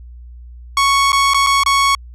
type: tone with dropouts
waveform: sawtooth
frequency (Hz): 1108.7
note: C#6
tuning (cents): 0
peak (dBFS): -7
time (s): 0.77-1.95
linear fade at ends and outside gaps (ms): 2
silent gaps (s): 1.12-1.129 / 1.336-1.344 / 1.465-1.469 / 1.635-1.661
effects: added 60 Hz sine -33 dBFS peak until 2.14 s + low-pass 9000 Hz 12 dB/octave